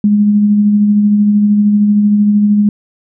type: tone with tremolo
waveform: sine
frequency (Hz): 207.2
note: G#3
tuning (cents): -4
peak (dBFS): -5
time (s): 0.04-2.69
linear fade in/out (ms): 2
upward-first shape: sine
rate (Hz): 13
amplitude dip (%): 30
effects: none

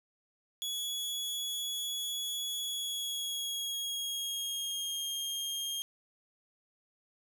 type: tone with pitch glide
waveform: sawtooth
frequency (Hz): 3374 to 3222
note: G#7 to G7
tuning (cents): +27 to +47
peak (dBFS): -31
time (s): 0.62-5.82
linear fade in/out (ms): 0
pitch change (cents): -80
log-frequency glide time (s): 2.57-5.08
effects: none

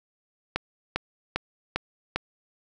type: click train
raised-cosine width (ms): 0.3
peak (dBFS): -9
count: 5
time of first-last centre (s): 0.56-2.16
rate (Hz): 2.5
effects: none

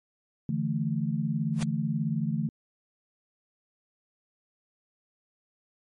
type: chord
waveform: sine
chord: D suspended second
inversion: none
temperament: just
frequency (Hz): 146.83 / 165.19 / 220.2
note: D3 / E3 / A3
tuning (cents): 0 / +4 / +2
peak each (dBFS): -30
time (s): 0.49-2.49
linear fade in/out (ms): 2
type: noise with exponential growth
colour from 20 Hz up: pink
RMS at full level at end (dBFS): -31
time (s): 1.53-1.63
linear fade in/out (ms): 1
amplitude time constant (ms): 21
effects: MP3 48 kbps

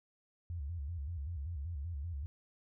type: tone with vibrato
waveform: sine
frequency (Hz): 77.6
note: D#2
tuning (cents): -4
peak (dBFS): -37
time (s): 0.5-2.26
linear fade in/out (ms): 0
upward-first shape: square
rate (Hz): 5.2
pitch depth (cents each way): 180
effects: none

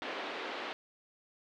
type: band-pass noise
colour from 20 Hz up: pink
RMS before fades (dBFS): -40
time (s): 0.02-0.73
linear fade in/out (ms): 0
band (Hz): 320 to 3600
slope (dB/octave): 24
effects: none

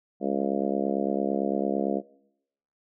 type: harmonic tone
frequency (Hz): 68.9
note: C#2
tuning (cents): -10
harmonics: 3 / 4 / 5 / 6 / 7 / 8 / 9 / 10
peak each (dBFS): -30 / -31 / -32 / -33 / -33 / -34 / -35 / -35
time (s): 0.2-2.02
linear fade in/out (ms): 50
effects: noise-tail reverb RT60 0.8 s tail -22 dB re dry

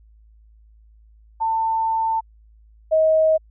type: tone pair in turn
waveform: sine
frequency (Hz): 895 / 632.9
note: A5 / D#5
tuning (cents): +29 / +29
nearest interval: tritone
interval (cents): 600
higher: first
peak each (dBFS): -18 / -13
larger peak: second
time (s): 1.4-2.21 / 2.91-3.38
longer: first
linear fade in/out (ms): 20
effects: added 54 Hz sine -48 dBFS peak until 3.5 s

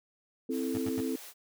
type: chord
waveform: sine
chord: A minor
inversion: first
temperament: equal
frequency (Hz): 261.6 / 329.6 / 440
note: C4 / E4 / A4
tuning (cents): 0 / 0 / 0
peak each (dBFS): -32 / -36 / -36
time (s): 0.49-1.16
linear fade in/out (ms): 5
type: high-pass noise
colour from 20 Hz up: white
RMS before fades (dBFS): -47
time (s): 0.5-1.34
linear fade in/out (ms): 50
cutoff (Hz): 370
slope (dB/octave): 24
type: tone bursts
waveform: 20% pulse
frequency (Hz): 103.83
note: G#2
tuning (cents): 0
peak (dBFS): -31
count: 3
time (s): 0.74-1.012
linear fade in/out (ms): 10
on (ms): 42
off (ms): 73
effects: none

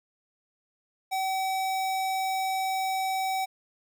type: tone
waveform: square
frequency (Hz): 763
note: G5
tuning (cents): -47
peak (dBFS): -27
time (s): 1.11-3.46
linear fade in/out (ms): 20
effects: none

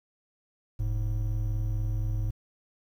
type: tone pair together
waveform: triangle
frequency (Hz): 42.22 / 106.4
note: E1 / G#2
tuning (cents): +42 / +42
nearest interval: octave + major third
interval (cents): 1600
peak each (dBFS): -27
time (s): 0.79-2.31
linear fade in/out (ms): 10
effects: 10-bit

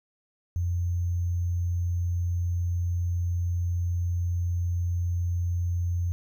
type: tone with sample-and-hold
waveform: sine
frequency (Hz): 87.31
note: F2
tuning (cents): 0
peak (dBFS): -24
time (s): 0.56-6.12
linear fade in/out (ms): 0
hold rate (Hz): 6300
effects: none

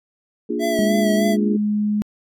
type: chord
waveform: sine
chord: Bb dominant seventh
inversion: none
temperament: equal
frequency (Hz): 233.1 / 293.7 / 349.2 / 415.3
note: Bb3 / D4 / F4 / Ab4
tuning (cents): 0 / 0 / 0 / 0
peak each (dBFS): -26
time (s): 0.49-1.57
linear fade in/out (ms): 10
type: tone with vibrato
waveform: square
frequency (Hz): 659.3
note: E5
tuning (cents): 0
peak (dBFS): -21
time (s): 0.59-1.37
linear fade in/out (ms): 50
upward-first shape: sine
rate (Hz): 3.3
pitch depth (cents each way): 37
type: tone with pitch glide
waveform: sine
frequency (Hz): 207.7 to 209.4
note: G#3 to G#3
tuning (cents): 0 to +15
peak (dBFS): -17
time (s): 0.79-2.02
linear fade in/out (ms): 0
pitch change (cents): +15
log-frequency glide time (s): 1.28-1.37
effects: AAC 64 kbps

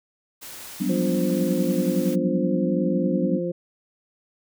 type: noise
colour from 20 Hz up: white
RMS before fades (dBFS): -39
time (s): 0.41-2.16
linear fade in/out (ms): 20
type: chord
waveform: sine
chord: G major seventh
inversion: third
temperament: equal with one note detuned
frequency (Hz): 185 / 196 / 246.9 / 290.6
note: F#3 / G3 / B3 / D4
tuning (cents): 0 / 0 / 0 / -18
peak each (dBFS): -27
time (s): 0.8-3.39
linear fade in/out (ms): 10
type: harmonic tone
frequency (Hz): 174.61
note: F3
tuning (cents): 0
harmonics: 1 / 2 / 3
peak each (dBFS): -28 / -28 / -28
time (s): 0.89-3.52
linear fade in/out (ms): 10
effects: none

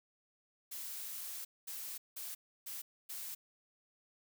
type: noise bursts at uneven times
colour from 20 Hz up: blue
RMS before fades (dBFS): -44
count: 5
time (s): 0.71-1.45 / 1.67-1.98 / 2.16-2.35 / 2.66-2.82 / 3.09-3.35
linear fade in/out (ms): 10
effects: none

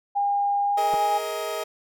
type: tone with pitch glide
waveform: sine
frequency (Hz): 808 to 822.1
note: G#5 to G#5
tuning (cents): -48 to -18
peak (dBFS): -20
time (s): 0.15-1.19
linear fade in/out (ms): 20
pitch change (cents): +30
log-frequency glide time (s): 0.62-1.03
type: chord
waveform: 30% pulse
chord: Ab suspended second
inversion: none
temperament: equal with one note detuned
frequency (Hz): 415.3 / 466.2 / 631.3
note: Ab4 / Bb4 / Eb5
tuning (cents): 0 / 0 / +25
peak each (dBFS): -31 / -31 / -27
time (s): 0.77-1.64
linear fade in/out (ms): 10
type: clicks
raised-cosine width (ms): 1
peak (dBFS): -21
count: 2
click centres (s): 0.936 / 0.942
effects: none

